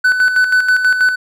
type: tone with tremolo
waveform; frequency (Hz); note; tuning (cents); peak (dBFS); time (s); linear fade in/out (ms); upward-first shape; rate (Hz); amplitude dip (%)
triangle; 1500; F#6; +23; -6; 0.04-1.16; 10; square; 6.2; 55
effects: none